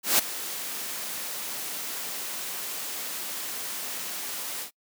white noise with ADSR envelope, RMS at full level -19 dBFS, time 0.03-4.71 s, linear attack 160 ms, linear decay 8 ms, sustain -15 dB, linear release 92 ms, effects noise-tail reverb RT60 0.1 s tail -26 dB re dry + high-pass 200 Hz 12 dB/octave

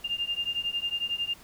sine beating tone pair, 2800 / 2811 Hz, F7 / F7, +4 / +11 cents, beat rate 11 Hz, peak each -31 dBFS, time 0.04-1.34 s, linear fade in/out 10 ms, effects pink hiss -52 dBFS RMS until 1.43 s

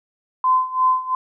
sine tone with tremolo, 1027 Hz, C6, 33 cents flat, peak -12 dBFS, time 0.44-1.15 s, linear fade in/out 2 ms, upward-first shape sine, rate 2.9 Hz, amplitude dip 85%, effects none

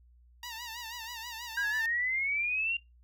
10% pulse tone with vibrato, 932.3 Hz, A#5, in tune, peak -31 dBFS, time 0.43-1.86 s, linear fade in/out 2 ms, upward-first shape sine, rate 6.2 Hz, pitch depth 90 cents each way
sine exponential sweep, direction up, 1597 to 2794 Hz, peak -28 dBFS, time 1.57-2.77 s, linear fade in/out 5 ms
effects noise-tail reverb RT60 0.2 s tail -22 dB re dry + added 60 Hz sine -57 dBFS peak until 3.03 s

